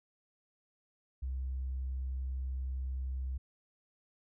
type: tone with tanh clipping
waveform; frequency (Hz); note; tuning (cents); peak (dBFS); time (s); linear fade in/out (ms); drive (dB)
triangle; 65.2; C2; -5; -34; 1.22-3.38; 10; 5
effects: none